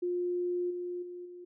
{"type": "tone with level steps", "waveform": "sine", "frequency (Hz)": 354.8, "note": "F4", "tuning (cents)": 27, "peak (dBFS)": [-29, -34, -40, -44], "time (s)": [0.02, 1.45], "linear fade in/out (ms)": 10, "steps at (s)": [0.7, 1.02, 1.25], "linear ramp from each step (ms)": 10, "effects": []}